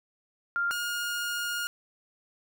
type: tone pair in turn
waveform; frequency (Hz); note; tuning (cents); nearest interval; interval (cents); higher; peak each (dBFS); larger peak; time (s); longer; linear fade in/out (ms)
sine / sawtooth; 1396.9 / 1423.8; F6 / F6; 0 / +33; unison; 33; second; -25 / -26; first; 0.56-0.71 / 0.71-1.67; second; 0
effects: none